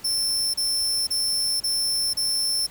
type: tone bursts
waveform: sawtooth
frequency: 5350 Hz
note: E8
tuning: 25 cents sharp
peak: -19 dBFS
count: 5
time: 0.04-2.668 s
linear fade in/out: 10 ms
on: 500 ms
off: 32 ms
effects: pink hiss -47 dBFS RMS until 2.7 s